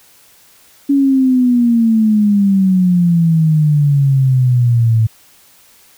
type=exponential sweep; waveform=sine; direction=down; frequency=282.5 to 110 Hz; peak=-8 dBFS; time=0.89-5.07 s; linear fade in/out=10 ms; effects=white hiss -47 dBFS RMS until 5.97 s